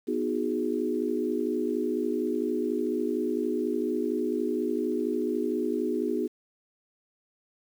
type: chord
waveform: sine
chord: G# minor seventh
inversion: first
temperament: equal with one note detuned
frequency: 246.9 / 311.1 / 364.7 / 415.3 Hz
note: B3 / D#4 / F#4 / G#4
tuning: 0 / 0 / -25 / 0 cents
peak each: -31 dBFS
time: 0.07-6.28 s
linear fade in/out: 20 ms
effects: 9-bit